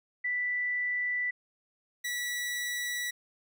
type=tone pair in turn; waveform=sine / sawtooth; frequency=1975.5 / 1948.3 Hz; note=B6 / B6; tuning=0 / -24 cents; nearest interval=unison; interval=24 cents; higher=first; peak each=-28 dBFS; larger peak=neither; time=0.24-1.31 / 2.04-3.11 s; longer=neither; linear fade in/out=10 ms; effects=none